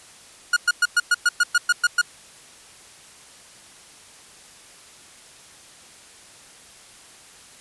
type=tone bursts; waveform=45% pulse; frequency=1438 Hz; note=F#6; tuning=50 cents flat; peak=-14 dBFS; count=11; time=0.53-2.015 s; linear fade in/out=5 ms; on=35 ms; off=110 ms; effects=white hiss -47 dBFS RMS until 7.6 s + resampled to 24000 Hz